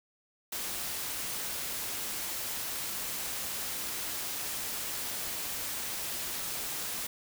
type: noise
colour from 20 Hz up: white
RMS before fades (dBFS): -36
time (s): 0.52-7.07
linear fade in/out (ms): 5
effects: none